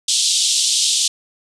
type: band-pass noise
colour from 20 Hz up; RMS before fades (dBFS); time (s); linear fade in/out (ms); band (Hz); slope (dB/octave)
pink; -17; 0.08-1.08; 5; 3200 to 9100; 48
effects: none